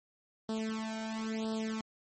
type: tone with flanger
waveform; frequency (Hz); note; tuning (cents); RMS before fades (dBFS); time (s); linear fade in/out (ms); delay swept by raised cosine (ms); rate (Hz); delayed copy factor
sawtooth; 220.7; A3; +5; -36; 0.49-1.81; 2; 0.22 to 1.32; 0.99; +1
effects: MP3 32 kbps